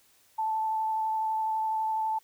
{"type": "tone with vibrato", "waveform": "sine", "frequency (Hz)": 878, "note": "A5", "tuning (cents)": -4, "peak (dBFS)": -26, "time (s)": [0.38, 2.19], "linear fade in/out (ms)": 10, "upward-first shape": "sine", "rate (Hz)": 12, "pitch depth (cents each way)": 10, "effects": ["white hiss -63 dBFS RMS until 2.23 s"]}